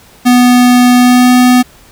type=tone with pitch glide; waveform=square; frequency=246.9 to 249.3 Hz; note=B3 to B3; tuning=0 to +16 cents; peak=-4 dBFS; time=0.25-1.63 s; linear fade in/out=20 ms; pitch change=+16 cents; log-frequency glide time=0.96-1.32 s; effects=pink hiss -41 dBFS RMS until 1.91 s